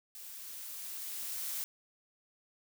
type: noise with level ramp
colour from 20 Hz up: blue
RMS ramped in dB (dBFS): -48 to -37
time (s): 0.15-1.64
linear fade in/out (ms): 0
effects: none